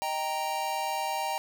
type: chord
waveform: square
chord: Eb major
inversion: none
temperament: equal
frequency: 622.3 / 784 / 932.3 Hz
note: Eb5 / G5 / Bb5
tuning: 0 / 0 / 0 cents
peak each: -38 / -33 / -33 dBFS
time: 0.02-1.38 s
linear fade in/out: 0 ms
effects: none